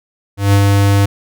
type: tone with ADSR envelope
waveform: square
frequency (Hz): 100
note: G2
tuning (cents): +35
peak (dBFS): -7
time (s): 0.37-1.06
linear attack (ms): 160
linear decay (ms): 74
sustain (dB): -2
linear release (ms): 8
effects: none